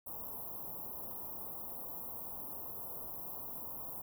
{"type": "band-stop noise", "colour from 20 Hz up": "white", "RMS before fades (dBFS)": -44, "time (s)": [0.06, 4.02], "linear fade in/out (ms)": 10, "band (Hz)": [1100, 12000], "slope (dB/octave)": 48, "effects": []}